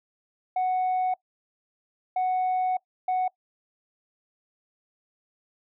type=tone bursts at uneven times; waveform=sine; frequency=740 Hz; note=F#5; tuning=in tune; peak=-20 dBFS; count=3; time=0.56-1.14 / 2.16-2.77 / 3.08-3.28 s; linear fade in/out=5 ms; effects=noise-tail reverb RT60 0.1 s tail -23 dB re dry + tanh soft clip ceiling -21 dBFS